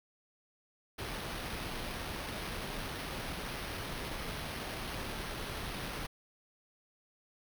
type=noise with sample-and-hold; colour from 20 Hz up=pink; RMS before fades=-40 dBFS; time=0.98-6.07 s; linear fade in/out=10 ms; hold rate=7350 Hz; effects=none